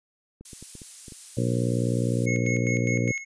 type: clicks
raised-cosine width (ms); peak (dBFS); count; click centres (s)
3; -30; 8; 0.41 / 0.532 / 0.626 / 0.753 / 0.818 / 1.082 / 1.122 / 1.719
type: noise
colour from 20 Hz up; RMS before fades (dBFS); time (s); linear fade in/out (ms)
violet; -37; 0.45-2.26; 5
type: harmonic tone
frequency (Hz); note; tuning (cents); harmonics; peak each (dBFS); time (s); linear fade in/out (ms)
59.9; A#1; +48; 2 / 3 / 4 / 5 / 6 / 7 / 8 / 9; -25 / -30 / -30 / -32 / -35 / -37 / -33 / -35; 1.37-3.12; 5
type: tone with tremolo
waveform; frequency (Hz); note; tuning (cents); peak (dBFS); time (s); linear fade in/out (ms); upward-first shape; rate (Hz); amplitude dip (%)
square; 2177; C#7; -32; -28; 2.26-3.25; 20; square; 4.9; 65
effects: resampled to 22050 Hz